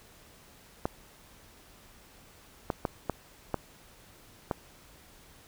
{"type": "clicks", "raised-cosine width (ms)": 1, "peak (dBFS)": -14, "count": 6, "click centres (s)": [0.855, 2.702, 2.852, 3.097, 3.543, 4.512], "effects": ["pink hiss -56 dBFS RMS until 5.47 s"]}